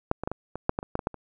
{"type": "clicks", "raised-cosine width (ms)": 1, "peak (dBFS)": [-8, -17, -14, -17, -19, -7, -13, -22, -12, -18, -11, -26], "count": 12, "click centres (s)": [0.114, 0.236, 0.275, 0.316, 0.556, 0.694, 0.789, 0.829, 0.954, 0.992, 1.071, 1.143], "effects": []}